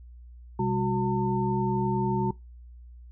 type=tone cluster; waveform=sine; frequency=128.4 / 199.6 / 366.9 / 902 Hz; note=C3 / G3 / F#4 / A5; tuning=-32 / +32 / -15 / +43 cents; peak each=-29 dBFS; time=0.59-2.31 s; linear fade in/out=5 ms; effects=noise-tail reverb RT60 0.2 s tail -21 dB re dry + added 60 Hz sine -44 dBFS peak until 3.11 s